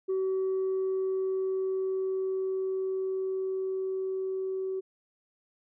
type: tone with level ramp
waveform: sine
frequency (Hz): 379.6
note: F#4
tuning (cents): +44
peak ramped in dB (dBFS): -24 to -29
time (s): 0.08-4.81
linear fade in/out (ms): 20
effects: tanh soft clip ceiling -24 dBFS